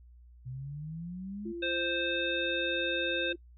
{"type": "exponential sweep", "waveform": "sine", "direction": "up", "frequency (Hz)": [124.4, 220], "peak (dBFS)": -37, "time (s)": [0.45, 1.53], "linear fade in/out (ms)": 20}
{"type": "tone", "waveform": "sine", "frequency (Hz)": 343, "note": "F4", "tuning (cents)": -31, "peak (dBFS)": -36, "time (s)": [1.45, 3.36], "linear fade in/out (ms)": 10}
{"type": "harmonic tone", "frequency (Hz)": 523.3, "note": "C5", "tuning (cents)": 0, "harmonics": [1, 3, 5, 7], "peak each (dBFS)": [-35, -35, -35, -35], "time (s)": [1.62, 3.33], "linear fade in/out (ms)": 10}
{"effects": ["noise-tail reverb RT60 0.1 s tail -22 dB re dry", "added 60 Hz sine -52 dBFS peak until 3.57 s"]}